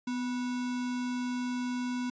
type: tone with sample-and-hold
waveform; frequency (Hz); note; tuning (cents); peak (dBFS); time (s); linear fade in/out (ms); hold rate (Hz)
sine; 248.8; B3; +13; -30; 0.07-2.1; 5; 1225
effects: resampled to 16000 Hz

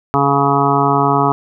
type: harmonic tone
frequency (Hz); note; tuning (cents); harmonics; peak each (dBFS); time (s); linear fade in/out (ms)
140.3; C#3; +21; 1 / 2 / 3 / 5 / 6 / 7 / 8 / 9; -19 / -19 / -19 / -19 / -19 / -19 / -19 / -19; 0.14-1.32; 0
effects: none

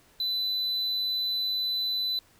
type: tone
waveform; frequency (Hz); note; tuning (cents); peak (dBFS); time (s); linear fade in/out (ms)
triangle; 4001; B7; +22; -25; 0.2-2.19; 2
effects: pink hiss -60 dBFS RMS until 2.39 s

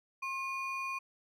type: ring-modulated tone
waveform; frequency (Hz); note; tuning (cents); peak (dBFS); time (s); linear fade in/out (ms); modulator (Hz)
triangle; 1760; A6; 0; -30; 0.22-0.99; 10; 689
effects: none

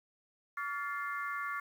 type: harmonic tone with a mistuned harmonic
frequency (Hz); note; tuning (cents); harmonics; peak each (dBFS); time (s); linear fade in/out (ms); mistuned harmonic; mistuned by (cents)
350; F4; +4; 3 / 4 / 5 / 6; -38 / -40 / -42 / -44; 0.57-1.6; 5; 3; +140
effects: 10-bit

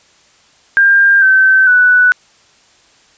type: tone with pitch steps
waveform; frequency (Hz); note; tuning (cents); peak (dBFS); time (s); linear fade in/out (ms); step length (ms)
sine; 1599 / 1541 / 1485; G6 / G6 / F#6; +34 / -30 / +6; -5; 0.77-2.12; 0; 450
effects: white hiss -49 dBFS RMS until 3.17 s + resampled to 16000 Hz

